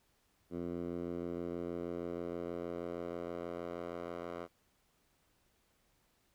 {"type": "tone with band-pass filter sweep", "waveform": "10% pulse", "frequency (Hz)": 86.3, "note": "F2", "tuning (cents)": -20, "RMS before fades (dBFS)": -41, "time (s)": [0.5, 4.48], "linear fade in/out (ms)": 50, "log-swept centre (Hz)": [290, 770], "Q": 1.2, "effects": ["pink hiss -74 dBFS RMS until 6.34 s"]}